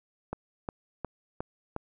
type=click train; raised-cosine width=1 ms; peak=-19 dBFS; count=5; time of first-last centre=0.33-1.764 s; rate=2.79 Hz; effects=none